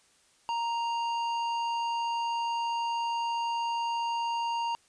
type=tone with hard clipping; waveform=sine; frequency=932.3 Hz; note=A#5; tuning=in tune; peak=-30 dBFS; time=0.49-4.75 s; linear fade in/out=0 ms; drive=10 dB; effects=white hiss -64 dBFS RMS until 4.88 s + resampled to 22050 Hz